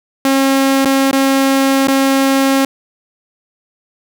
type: tone with dropouts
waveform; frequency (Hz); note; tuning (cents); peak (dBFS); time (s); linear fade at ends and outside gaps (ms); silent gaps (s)
sawtooth; 270.6; C#4; -42; -6; 0.25-2.65; 2; 0.848-0.855 / 1.113-1.129 / 1.872-1.882
effects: none